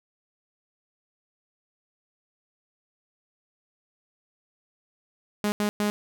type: tone bursts at uneven times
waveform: sawtooth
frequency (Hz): 207.7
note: G#3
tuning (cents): 0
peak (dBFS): -19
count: 3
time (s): 5.44-5.52 / 5.6-5.69 / 5.8-5.9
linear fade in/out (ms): 0
effects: none